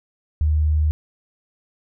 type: tone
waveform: sine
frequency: 76.5 Hz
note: D#2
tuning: 29 cents flat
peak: -15 dBFS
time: 0.41-0.91 s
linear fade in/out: 0 ms
effects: none